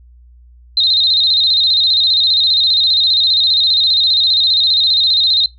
sine tone with vibrato, 3903 Hz, B7, 21 cents flat, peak -9 dBFS, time 0.77-5.46 s, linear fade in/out 2 ms, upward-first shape square, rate 15 Hz, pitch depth 79 cents each way, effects noise-tail reverb RT60 0.2 s tail -22 dB re dry + added 60 Hz sine -40 dBFS peak until 5.58 s

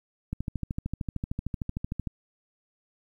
click train, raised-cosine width 5 ms, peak -18 dBFS, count 24, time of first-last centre 0.33-2.072 s, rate 13.2 Hz, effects 10-bit

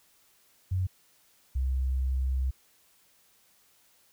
sine tone pair in turn, 92.5 / 65.12 Hz, F#2 / C2, 0 / -8 cents, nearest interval tritone, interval 608 cents, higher first, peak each -25 dBFS, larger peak neither, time 0.71-0.87 / 1.55-2.51 s, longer second, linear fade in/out 10 ms, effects white hiss -64 dBFS RMS until 4.12 s

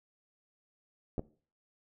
clicks, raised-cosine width 2 ms, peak -22 / -21 dBFS, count 2, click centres 1.181 / 1.194 s, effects noise-tail reverb RT60 0.4 s tail -19 dB re dry

